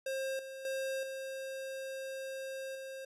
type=tone with level steps; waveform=square; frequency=533 Hz; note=C5; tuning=32 cents sharp; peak=-35 / -44 / -35 / -40 / -43 dBFS; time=0.06-3.05 s; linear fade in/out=5 ms; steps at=0.39 / 0.65 / 1.03 / 2.75 s; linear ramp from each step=2 ms; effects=resampled to 32000 Hz